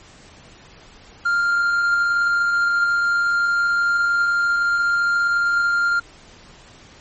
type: tone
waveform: triangle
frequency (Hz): 1396.9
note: F6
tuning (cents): 0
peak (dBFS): -14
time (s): 1.25-6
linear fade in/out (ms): 10
effects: pink hiss -46 dBFS RMS until 7 s + MP3 32 kbps